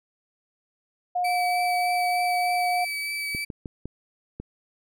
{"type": "tone", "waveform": "sine", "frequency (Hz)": 717, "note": "F5", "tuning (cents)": 45, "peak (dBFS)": -22, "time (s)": [1.15, 2.85], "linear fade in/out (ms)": 10}
{"type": "tone with vibrato", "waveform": "35% pulse", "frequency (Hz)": 2299, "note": "D7", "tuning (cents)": -37, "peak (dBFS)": -26, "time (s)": [1.24, 3.45], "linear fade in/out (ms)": 10, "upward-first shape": "triangle", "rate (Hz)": 3.3, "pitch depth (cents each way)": 12}
{"type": "clicks", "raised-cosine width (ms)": 3, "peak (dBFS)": -21, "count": 5, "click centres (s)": [3.349, 3.502, 3.658, 3.856, 4.4]}
{"effects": []}